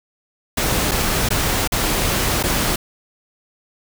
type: noise with dropouts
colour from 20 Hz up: pink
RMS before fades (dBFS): -19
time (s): 0.57-2.76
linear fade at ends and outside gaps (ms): 5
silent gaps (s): 0.912-0.916 / 1.289-1.304 / 1.676-1.72 / 2.429-2.436
effects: none